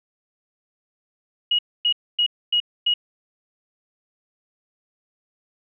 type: tone bursts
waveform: sine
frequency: 2895 Hz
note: F#7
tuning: 38 cents flat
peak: -16 dBFS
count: 5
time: 1.51-2.94 s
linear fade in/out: 5 ms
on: 78 ms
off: 260 ms
effects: none